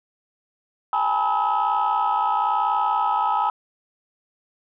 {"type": "tone cluster", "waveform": "sine", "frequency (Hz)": [810, 871, 975, 1284], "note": ["G#5", "A5", "B5", "E6"], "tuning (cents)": [-43, -18, -23, -46], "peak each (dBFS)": -23, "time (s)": [0.93, 3.5], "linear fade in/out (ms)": 2, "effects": ["tanh soft clip ceiling -13 dBFS"]}